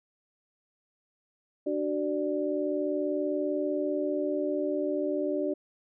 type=tone cluster; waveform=sine; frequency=295.7 / 376 / 589 Hz; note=D4 / F#4 / D5; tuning=+12 / +28 / +5 cents; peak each=-31 dBFS; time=1.66-5.54 s; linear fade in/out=10 ms; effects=none